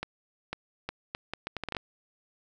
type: accelerating click train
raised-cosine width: 0.3 ms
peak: -17 dBFS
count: 12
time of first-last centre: 0.03-1.768 s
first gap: 500 ms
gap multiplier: 0.72
effects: none